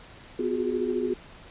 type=tone cluster; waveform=sine; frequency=250.6 / 358.9 / 372.6 / 414.6 Hz; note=B3 / F4 / F#4 / G#4; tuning=+25 / +47 / +12 / -3 cents; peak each=-31 / -29 / -31 / -30 dBFS; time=0.39-1.14 s; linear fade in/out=5 ms; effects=pink hiss -48 dBFS RMS until 1.5 s + resampled to 8000 Hz